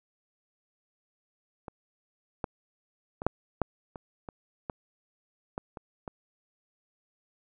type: clicks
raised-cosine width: 1 ms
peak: -25 / -16 / -22 / -8 / -11 / -26 / -25 / -19 / -19 / -26 / -23 dBFS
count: 11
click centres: 1.682 / 2.442 / 3.219 / 3.266 / 3.617 / 3.958 / 4.288 / 4.698 / 5.579 / 5.772 / 6.078 s
effects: none